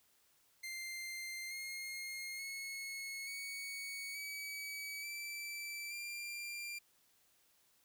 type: tone with pitch steps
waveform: sawtooth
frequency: 2093 / 2138 / 2184 / 2232 / 2280 / 2329 / 2379 Hz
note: C7 / C7 / C#7 / C#7 / C#7 / D7 / D7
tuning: 0 / +37 / -26 / +11 / +48 / -15 / +22 cents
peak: -39 dBFS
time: 0.63-6.79 s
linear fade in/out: 10 ms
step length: 880 ms
effects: white hiss -72 dBFS RMS until 7.84 s